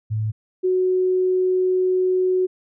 sine tone pair in turn, 108.5 / 369.5 Hz, A2 / F#4, -24 / -2 cents, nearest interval octave + major sixth, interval 2122 cents, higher second, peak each -20 / -16 dBFS, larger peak second, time 0.1-0.32 / 0.63-2.47 s, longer second, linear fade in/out 20 ms, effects none

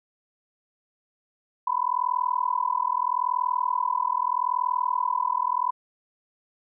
sine tone with amplitude modulation, 996 Hz, B5, 14 cents sharp, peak -18 dBFS, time 1.67-5.71 s, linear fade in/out 5 ms, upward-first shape sine, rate 40.8 Hz, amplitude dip 100%, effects none

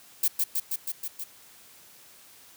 violet noise with echo, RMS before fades -23 dBFS, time 0.23-0.28 s, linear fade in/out 5 ms, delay 160 ms, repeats 6, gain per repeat -2 dB, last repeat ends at 1.24 s, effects white hiss -53 dBFS RMS until 2.56 s + high-pass 60 Hz 12 dB/octave

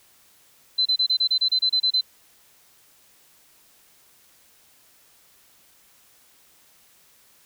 sine tone bursts, 4050 Hz, B7, 43 cents sharp, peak -17 dBFS, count 12, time 0.78-2.011 s, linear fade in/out 10 ms, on 76 ms, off 29 ms, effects white hiss -57 dBFS RMS until 7.45 s

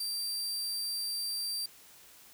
sawtooth tone, 4699 Hz, D8, in tune, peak -30 dBFS, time 0-1.66 s, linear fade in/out 5 ms, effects white hiss -56 dBFS RMS until 2.33 s

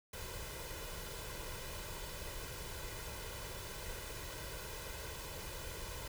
pink noise with comb filter, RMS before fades -45 dBFS, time 0.13-6.08 s, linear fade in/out 5 ms, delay 2 ms, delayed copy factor +0.65, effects none

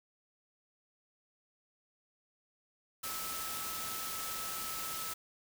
sine tone in noise, 1303 Hz, E6, 20 cents flat, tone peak -44 dBFS, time 3.03-5.14 s, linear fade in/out 10 ms, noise white, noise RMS -40 dBFS, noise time 3.03-5.14 s, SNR -7 dB, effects none

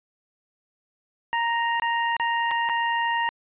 25% pulse tone with dropouts, 932.3 Hz, A#5, in tune, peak -18 dBFS, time 1.33-3.29 s, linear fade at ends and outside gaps 0 ms, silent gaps 1.798-1.821 / 2.166-2.198 / 2.51-2.514 / 2.69-2.696 s, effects resampled to 8000 Hz

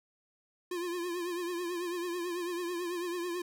square tone with vibrato, 350 Hz, F4, 4 cents sharp, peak -34 dBFS, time 0.71-3.42 s, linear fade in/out 5 ms, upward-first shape triangle, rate 9.1 Hz, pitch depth 75 cents each way, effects none

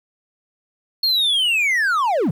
triangle linear sweep, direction down, 4344 to 121.6 Hz, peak -14 dBFS, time 1.03-2.31 s, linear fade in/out 5 ms, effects 9-bit

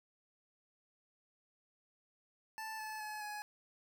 25% pulse tone with pitch steps, 880 / 865.9 / 852 / 838.3 Hz, A5 / A5 / G#5 / G#5, 0 / -28 / +44 / +16 cents, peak -38 dBFS, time 2.58-3.42 s, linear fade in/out 0 ms, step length 210 ms, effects none

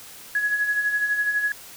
sine tone with tremolo, 1679 Hz, G#6, 18 cents sharp, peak -18 dBFS, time 0.35-1.52 s, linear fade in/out 2 ms, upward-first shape sine, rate 12 Hz, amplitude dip 55%, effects white hiss -43 dBFS RMS until 1.76 s

